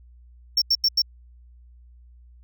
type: tone bursts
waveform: triangle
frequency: 5460 Hz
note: F8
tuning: 40 cents flat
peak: -15 dBFS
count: 4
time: 0.57-1.02 s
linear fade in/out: 5 ms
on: 48 ms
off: 86 ms
effects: added 60 Hz sine -47 dBFS peak until 2.43 s